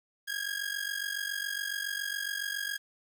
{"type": "ring-modulated tone", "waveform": "sawtooth", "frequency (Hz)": 1637, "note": "G#6", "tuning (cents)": -25, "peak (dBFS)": -26, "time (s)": [0.27, 2.78], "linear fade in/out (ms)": 20, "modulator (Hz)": 23.6, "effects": ["10-bit"]}